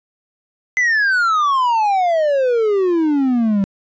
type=exponential sweep; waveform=triangle; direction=down; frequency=2047 to 192.5 Hz; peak=-11 dBFS; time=0.77-3.64 s; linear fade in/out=0 ms; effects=resampled to 16000 Hz